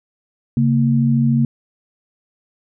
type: tone pair together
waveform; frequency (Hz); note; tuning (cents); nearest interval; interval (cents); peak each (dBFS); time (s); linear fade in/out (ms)
sine; 136.8 / 230.4; C#3 / A#3; -23 / -20; major sixth; 903; -15; 0.57-1.45; 2
effects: none